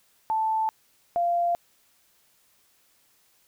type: tone pair in turn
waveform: sine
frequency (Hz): 880 / 692.6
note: A5 / F5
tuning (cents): 0 / -15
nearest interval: major third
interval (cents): 415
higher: first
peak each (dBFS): -22 / -21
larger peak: second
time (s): 0.3-0.69 / 1.16-1.55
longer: neither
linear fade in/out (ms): 0
effects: white hiss -64 dBFS RMS until 3.47 s